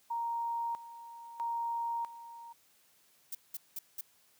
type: tone with tremolo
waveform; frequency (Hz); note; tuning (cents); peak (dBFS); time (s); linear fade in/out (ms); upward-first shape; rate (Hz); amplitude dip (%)
sine; 932.3; A#5; 0; -32; 0.1-2.53; 10; square; 0.77; 80
type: noise bursts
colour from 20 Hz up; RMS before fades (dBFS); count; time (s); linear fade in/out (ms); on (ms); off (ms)
violet; -39; 4; 3.32-4.01; 5; 30; 190
effects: white hiss -67 dBFS RMS until 4.39 s + high-pass 80 Hz 12 dB/octave